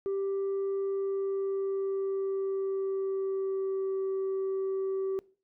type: tone with pitch glide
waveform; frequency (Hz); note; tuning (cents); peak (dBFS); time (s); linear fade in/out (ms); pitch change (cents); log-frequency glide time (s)
sine; 392 to 384.8; G4 to G4; 0 to -32; -26; 0.06-5.19; 0; -32; 0.82-4
effects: noise-tail reverb RT60 0.4 s tail -23 dB re dry + tanh soft clip ceiling -27 dBFS